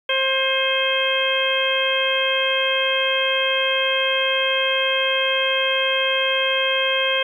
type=harmonic tone with a mistuned harmonic; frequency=531 Hz; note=C5; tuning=25 cents sharp; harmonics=1 / 2 / 3 / 4 / 5 / 6; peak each=-23 / -28 / -26 / -27 / -25 / -22 dBFS; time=0.09-7.23 s; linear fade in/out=5 ms; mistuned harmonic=5; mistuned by=-55 cents; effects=9-bit